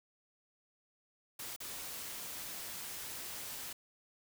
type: noise with dropouts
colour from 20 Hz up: white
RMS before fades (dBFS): -44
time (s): 1.39-3.73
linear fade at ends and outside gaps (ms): 5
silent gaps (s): 1.563-1.602
effects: none